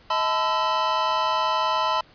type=tone cluster; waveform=square; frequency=635 / 875 / 1014 / 1325 Hz; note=D#5 / A5 / B5 / E6; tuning=+35 / -10 / +45 / +9 cents; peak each=-30 / -28 / -24 / -29 dBFS; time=0.1-2.01 s; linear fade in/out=5 ms; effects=pink hiss -53 dBFS RMS until 2.14 s + resampled to 11025 Hz